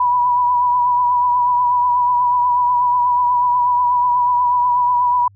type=tone with vibrato; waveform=sine; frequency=981 Hz; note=B5; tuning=12 cents flat; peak=-12 dBFS; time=0-5.28 s; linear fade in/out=5 ms; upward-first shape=triangle; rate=8.2 Hz; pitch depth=36 cents each way; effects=added 99 Hz sine -45 dBFS peak until 5.35 s